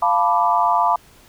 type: chord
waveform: sine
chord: B half-diminished seventh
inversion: second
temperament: equal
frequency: 698.5 / 880 / 987.8 / 1174.7 Hz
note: F5 / A5 / B5 / D6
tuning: 0 / 0 / 0 / 0 cents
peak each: -20 / -20 / -18 / -21 dBFS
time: 0.02-0.96 s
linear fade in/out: 5 ms
effects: pink hiss -50 dBFS RMS until 1.28 s